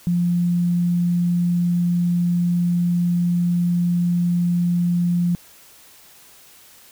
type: tone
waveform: sine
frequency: 174.61 Hz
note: F3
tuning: in tune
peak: -16 dBFS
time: 0.07-5.35 s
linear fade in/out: 0 ms
effects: white hiss -48 dBFS RMS until 6.91 s